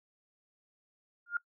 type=tone with exponential growth; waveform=sine; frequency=1411 Hz; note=F6; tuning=17 cents sharp; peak=-25 dBFS; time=1.26-1.37 s; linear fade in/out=5 ms; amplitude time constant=23 ms; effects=noise-tail reverb RT60 0.1 s tail -21 dB re dry